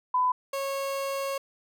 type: tone pair in turn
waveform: sine / 30% pulse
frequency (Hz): 1003 / 548.5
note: B5 / C#5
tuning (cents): +26 / -18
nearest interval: minor seventh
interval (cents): 1044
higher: first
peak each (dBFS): -21 / -26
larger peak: first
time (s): 0.14-0.32 / 0.53-1.38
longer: second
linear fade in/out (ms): 5
effects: none